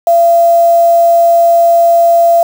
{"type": "tone with quantisation", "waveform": "sine", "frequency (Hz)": 680, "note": "F5", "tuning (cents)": -46, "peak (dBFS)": -4, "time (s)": [0.07, 2.43], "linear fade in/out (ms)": 2, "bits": 4, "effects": []}